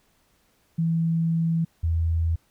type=tone pair in turn; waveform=sine; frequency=164.81 / 82.41 Hz; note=E3 / E2; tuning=0 / 0 cents; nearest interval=octave; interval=1200 cents; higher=first; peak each=-20 dBFS; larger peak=neither; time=0.78-1.65 / 1.83-2.36 s; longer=first; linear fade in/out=10 ms; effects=pink hiss -65 dBFS RMS until 2.5 s